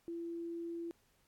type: tone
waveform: sine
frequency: 337.7 Hz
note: E4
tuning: 42 cents sharp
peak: -39 dBFS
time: 0.08-0.91 s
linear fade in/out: 0 ms
effects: pink hiss -73 dBFS RMS until 1.27 s + AAC 64 kbps